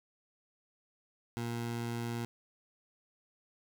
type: tone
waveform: 20% pulse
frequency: 117.7 Hz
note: A#2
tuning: 17 cents sharp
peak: -30 dBFS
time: 1.37-2.25 s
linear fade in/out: 0 ms
effects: none